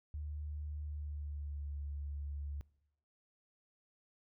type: tone with pitch glide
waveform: sine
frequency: 74.6 to 71.89 Hz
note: D2 to D2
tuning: +28 to -36 cents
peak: -39 dBFS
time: 0.14-2.61 s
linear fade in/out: 0 ms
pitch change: -64 cents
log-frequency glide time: 0.83-1.72 s
effects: noise-tail reverb RT60 0.8 s tail -22 dB re dry